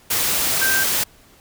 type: tone in noise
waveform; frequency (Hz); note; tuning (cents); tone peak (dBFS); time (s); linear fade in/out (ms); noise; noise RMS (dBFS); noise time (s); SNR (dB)
sine; 1568; G6; 0; -18; 0.61-0.84; 10; white; -20; 0.1-1.04; -1
effects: pink hiss -51 dBFS RMS until 1.4 s

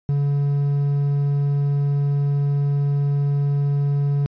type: tone with quantisation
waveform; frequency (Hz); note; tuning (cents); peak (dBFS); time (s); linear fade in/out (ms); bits
triangle; 142.3; C#3; +46; -15; 0.09-4.26; 0; 7
effects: resampled to 11025 Hz

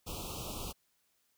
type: band-stop noise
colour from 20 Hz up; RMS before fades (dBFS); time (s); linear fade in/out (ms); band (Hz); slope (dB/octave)
pink; -41; 0.06-0.73; 20; 1300 to 2500; 96
effects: white hiss -75 dBFS RMS until 1.37 s

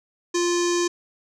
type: tone with low-pass filter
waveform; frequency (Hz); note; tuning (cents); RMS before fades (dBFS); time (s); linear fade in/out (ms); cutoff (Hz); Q
square; 348.6; F4; -3; -22; 0.34-0.88; 10; 6400; 4.7
effects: none

